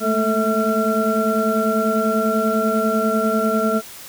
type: tone cluster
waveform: sine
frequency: 214.3 / 224.4 / 440.9 / 653 / 1365 Hz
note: A3 / A3 / A4 / E5 / F6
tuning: -45 / +34 / +4 / -17 / -40 cents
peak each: -22 dBFS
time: 0-3.82 s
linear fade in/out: 50 ms
effects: tanh soft clip ceiling -7 dBFS + white hiss -38 dBFS RMS until 4.08 s